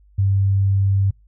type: tone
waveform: sine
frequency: 98 Hz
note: G2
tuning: in tune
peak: -14 dBFS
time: 0.18-1.11 s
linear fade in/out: 10 ms
effects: noise-tail reverb RT60 0.2 s tail -24 dB re dry + added 50 Hz sine -49 dBFS peak until 1.27 s